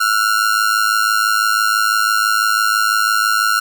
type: ring-modulated tone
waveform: 45% pulse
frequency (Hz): 1396.9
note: F6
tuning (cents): 0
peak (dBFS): -10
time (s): 0-3.6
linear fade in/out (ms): 10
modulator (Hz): 53
effects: none